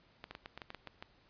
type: clicks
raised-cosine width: 0.3 ms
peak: -28 dBFS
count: 10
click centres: 0.241 / 0.31 / 0.351 / 0.459 / 0.576 / 0.618 / 0.704 / 0.747 / 0.873 / 1.025 s
effects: pink hiss -67 dBFS RMS until 1.29 s + resampled to 11025 Hz